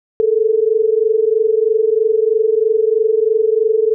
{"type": "tone pair together", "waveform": "sine", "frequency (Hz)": [429.2, 452.3], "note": ["A4", "A4"], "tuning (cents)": [-43, 48], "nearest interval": "minor second", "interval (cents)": 91, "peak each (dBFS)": -14, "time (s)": [0.2, 3.94], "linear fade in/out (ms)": 0, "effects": []}